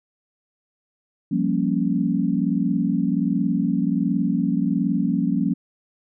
sine chord, G half-diminished seventh, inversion third, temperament equal, 174.61 / 196 / 233.1 / 277.2 Hz, F3 / G3 / Bb3 / Db4, 0 / 0 / 0 / 0 cents, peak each -24 dBFS, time 1.31-5.54 s, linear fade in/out 10 ms, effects none

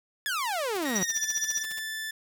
sawtooth exponential sweep, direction down, 1758 to 172.8 Hz, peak -24 dBFS, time 0.26-1.03 s, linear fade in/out 0 ms
white noise bursts, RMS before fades -41 dBFS, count 16, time 0.75-1.794 s, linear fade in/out 5 ms, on 24 ms, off 44 ms
sawtooth tone with pitch glide, 1883 to 1756.9 Hz, A#6 to A6, +17 to -3 cents, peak -29 dBFS, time 0.85-2.11 s, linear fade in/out 5 ms, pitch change -120 cents, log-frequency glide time 1.02-1.19 s
sine tone with tremolo, 5810 Hz, F#8, 32 cents flat, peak -24 dBFS, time 0.95-1.63 s, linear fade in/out 10 ms, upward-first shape sine, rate 15 Hz, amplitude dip 100%
effects none

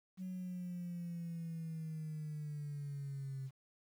sine linear sweep, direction down, 186.5 to 132.5 Hz, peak -39 dBFS, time 0.17-3.51 s, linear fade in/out 50 ms, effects tanh soft clip ceiling -37 dBFS + 11-bit

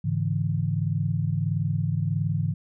sine tone cluster, 104.2 / 141.4 / 163 Hz, G#2 / C#3 / E3, +6 / +35 / -19 cents, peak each -27 dBFS, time 0.04-2.54 s, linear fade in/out 10 ms, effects none

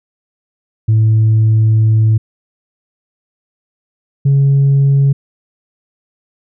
sine tone pair in turn, 110 / 138.59 Hz, A2 / C#3, 0 / 0 cents, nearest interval major third, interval 400 cents, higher second, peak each -5 dBFS, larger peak neither, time 0.88-2.18 / 4.25-5.13 s, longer first, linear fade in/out 10 ms, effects tanh soft clip ceiling -5 dBFS

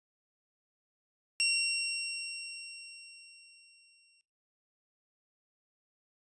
20% pulse tone with exponential decay, 2743 Hz, F7, 32 cents flat, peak -21 dBFS, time 1.4-4.21 s, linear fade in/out 0 ms, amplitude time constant 610 ms, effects noise-tail reverb RT60 0.3 s tail -21 dB re dry + resampled to 22050 Hz

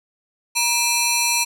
10% pulse ring-modulated tone, 1674 Hz, G#6, 13 cents sharp, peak -5 dBFS, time 0.55-1.45 s, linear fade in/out 20 ms, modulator 721 Hz, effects none

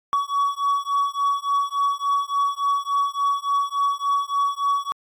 triangle beating tone pair, 1126 / 1129.5 Hz, C#6 / C#6, +27 / +32 cents, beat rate 3.5 Hz, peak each -21 dBFS, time 0.13-4.92 s, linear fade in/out 0 ms, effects AAC 64 kbps

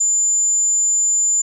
sine tone, 7100 Hz, A8, 15 cents sharp, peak -12 dBFS, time 0-1.42 s, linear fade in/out 10 ms, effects tanh soft clip ceiling -11 dBFS

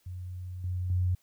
sine tone with level steps, 90.7 Hz, F#2, 34 cents flat, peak -36 / -29 / -24 dBFS, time 0.06-1.15 s, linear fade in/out 5 ms, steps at 0.64 / 0.9 s, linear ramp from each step 2 ms, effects white hiss -69 dBFS RMS until 1.22 s

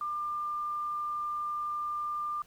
sine tone, 1196 Hz, D6, 31 cents sharp, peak -31 dBFS, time 0.01-2.42 s, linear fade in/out 2 ms, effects pink hiss -61 dBFS RMS until 2.46 s

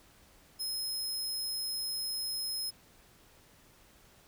sawtooth tone, 5140 Hz, E8, 45 cents flat, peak -31 dBFS, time 0.59-2.71 s, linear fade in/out 20 ms, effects pink hiss -61 dBFS RMS until 4.27 s

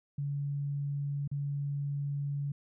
sine tone with dropouts, 142.3 Hz, C#3, 46 cents sharp, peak -31 dBFS, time 0.18-2.52 s, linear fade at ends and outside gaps 5 ms, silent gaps 1.277-1.314 s, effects none

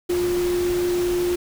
sine tone in noise, 353.9 Hz, F4, 23 cents sharp, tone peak -19 dBFS, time 0.09-1.36 s, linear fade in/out 10 ms, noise pink, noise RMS -32 dBFS, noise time 0.09-1.36 s, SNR +10 dB, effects none

